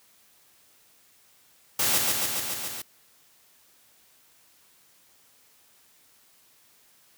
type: noise with echo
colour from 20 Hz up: white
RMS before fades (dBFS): -24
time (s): 1.79-1.98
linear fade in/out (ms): 5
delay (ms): 140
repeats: 6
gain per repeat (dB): -2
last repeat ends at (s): 2.82
effects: white hiss -60 dBFS RMS until 7.17 s + high-pass 60 Hz 12 dB/octave